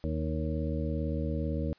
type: harmonic tone with a mistuned harmonic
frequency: 77.78 Hz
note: D#2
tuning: in tune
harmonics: 1 / 2 / 3 / 4 / 6 / 7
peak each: -32 / -35 / -37 / -38 / -40 / -40 dBFS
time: 0.04-1.73 s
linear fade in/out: 0 ms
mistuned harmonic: 7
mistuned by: +29 cents
effects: white hiss -64 dBFS RMS until 1.78 s + resampled to 11025 Hz